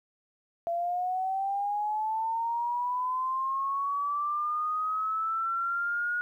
sine linear sweep, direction up, 675 to 1449 Hz, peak -27 dBFS, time 0.67-6.21 s, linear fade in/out 0 ms, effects 11-bit

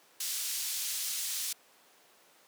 pink band-pass noise, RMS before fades -35 dBFS, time 0.2-1.53 s, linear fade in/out 5 ms, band 4600 to 16000 Hz, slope 12 dB/octave, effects pink hiss -61 dBFS RMS until 2.47 s + high-pass 400 Hz 12 dB/octave

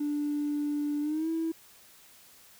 triangle tone with pitch glide, 293.5 to 325.7 Hz, D4 to E4, -1 to -21 cents, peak -24 dBFS, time 0-1.52 s, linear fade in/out 10 ms, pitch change +180 cents, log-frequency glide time 1.01-1.29 s, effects tanh soft clip ceiling -25 dBFS + white hiss -56 dBFS RMS until 2.59 s

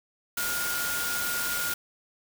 sine tone in noise, 1422 Hz, F6, 31 cents sharp, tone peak -31 dBFS, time 0.37-1.74 s, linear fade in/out 5 ms, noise white, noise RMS -31 dBFS, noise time 0.37-1.74 s, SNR -3 dB, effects none

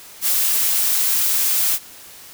blue noise, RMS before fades -18 dBFS, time 0.21-1.79 s, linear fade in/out 50 ms, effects white hiss -41 dBFS RMS until 2.33 s

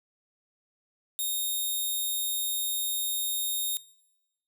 5% pulse tone, 3700 Hz, A#7, 14 cents flat, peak -20 dBFS, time 1.19-3.77 s, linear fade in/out 0 ms, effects noise-tail reverb RT60 1.0 s tail -23 dB re dry

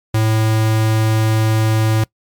square tone, 110 Hz, A2, in tune, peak -13 dBFS, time 0.14-2.04 s, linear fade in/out 5 ms, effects noise-tail reverb RT60 0.1 s tail -23 dB re dry + MP3 96 kbps

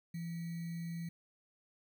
sine tone with sample-and-hold, 168.1 Hz, E3, 34 cents sharp, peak -38 dBFS, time 0.14-1.09 s, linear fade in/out 5 ms, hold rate 2100 Hz, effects none

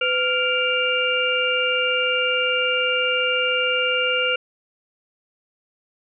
harmonic tone with a mistuned harmonic, 466.2 Hz, A#4, in tune, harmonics 1 / 3 / 5 / 6, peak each -24 / -24 / -26 / -22 dBFS, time 0.01-4.36 s, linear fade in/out 5 ms, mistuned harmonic 1, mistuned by +140 cents, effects none

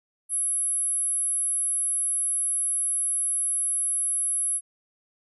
sine tone, 10880 Hz, F9, 46 cents flat, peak -23 dBFS, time 0.29-4.61 s, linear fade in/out 50 ms, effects none

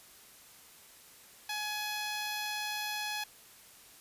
10% pulse tone, 842 Hz, G#5, 24 cents sharp, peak -26 dBFS, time 1.49-3.24 s, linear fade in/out 5 ms, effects white hiss -56 dBFS RMS until 4 s + resampled to 32000 Hz

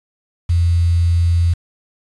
sine tone with quantisation, 85.4 Hz, F2, 38 cents flat, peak -11 dBFS, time 0.49-1.54 s, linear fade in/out 10 ms, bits 6, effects resampled to 24000 Hz

